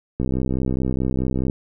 click train, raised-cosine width 3 ms, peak -10 dBFS, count 85, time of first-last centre 0.2-1.498 s, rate 64.7 Hz, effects none

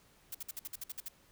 blue noise bursts, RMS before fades -41 dBFS, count 10, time 0.32-1.085 s, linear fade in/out 5 ms, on 27 ms, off 55 ms, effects pink hiss -65 dBFS RMS until 1.31 s

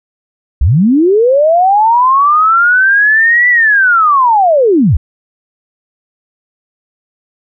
sine linear two-way sweep, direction up then down, 52 to 1982 to 52 Hz, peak -5 dBFS, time 0.61-4.97 s, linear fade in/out 5 ms, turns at 3.49 s, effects none

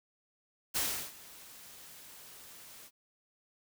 white noise with ADSR envelope, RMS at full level -31 dBFS, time 0.74-2.91 s, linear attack 22 ms, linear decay 350 ms, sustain -21 dB, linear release 55 ms, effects none

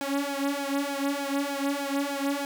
sawtooth tone with flanger, 280 Hz, C#4, 18 cents sharp, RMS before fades -29 dBFS, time 0.01-2.45 s, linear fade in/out 0 ms, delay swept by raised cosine 1.2 to 3.5 ms, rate 3.3 Hz, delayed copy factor +0.95, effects none

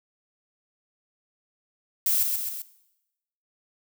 violet noise with echo, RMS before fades -23 dBFS, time 2.06-2.23 s, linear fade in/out 2 ms, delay 130 ms, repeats 3, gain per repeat -4 dB, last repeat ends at 2.62 s, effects noise-tail reverb RT60 0.9 s tail -17 dB re dry

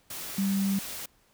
sine tone in noise, 196 Hz, G3, in tune, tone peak -24 dBFS, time 0.38-0.79 s, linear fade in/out 5 ms, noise white, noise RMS -38 dBFS, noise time 0.1-1.06 s, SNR +11 dB, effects pink hiss -65 dBFS RMS until 1.33 s

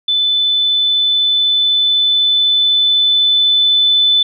sine tone with level ramp, 3508 Hz, A7, 6 cents flat, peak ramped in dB -11 to -8 dBFS, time 0.08-4.23 s, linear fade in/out 5 ms, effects none

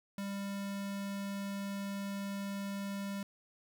square tone with notch filter, 198.7 Hz, G3, 24 cents sharp, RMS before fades -39 dBFS, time 0.18-3.23 s, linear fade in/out 2 ms, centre 420 Hz, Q 1.5, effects 11-bit

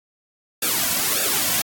white noise with flanger, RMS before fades -21 dBFS, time 0.62-1.62 s, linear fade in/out 5 ms, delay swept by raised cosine 0.96 to 2.46 ms, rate 1.7 Hz, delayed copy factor -0.85, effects AAC 64 kbps

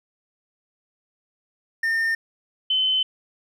triangle / sine tone pair in turn, 1815 / 3052 Hz, A#6 / G7, -47 / -47 cents, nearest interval major sixth, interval 900 cents, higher second, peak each -18 dBFS, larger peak neither, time 1.83-2.15 / 2.7-3.03 s, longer second, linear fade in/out 5 ms, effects none

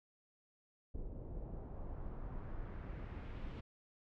brown noise with low-pass filter sweep, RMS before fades -45 dBFS, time 0.94-3.61 s, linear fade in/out 10 ms, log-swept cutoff 460 to 3200 Hz, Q 1.2, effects none

